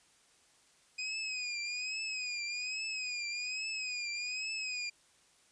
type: tone with vibrato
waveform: 25% pulse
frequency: 2489 Hz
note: D#7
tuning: in tune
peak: -32 dBFS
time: 0.98-4.9 s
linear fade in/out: 10 ms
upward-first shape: triangle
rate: 1.2 Hz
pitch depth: 96 cents each way
effects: white hiss -66 dBFS RMS until 5.51 s + resampled to 22050 Hz